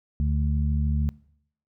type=harmonic tone; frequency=73.3 Hz; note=D2; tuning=3 cents flat; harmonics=1 / 2 / 3; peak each=-22 / -28 / -32 dBFS; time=0.2-1.09 s; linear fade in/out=0 ms; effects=noise-tail reverb RT60 0.7 s tail -23 dB re dry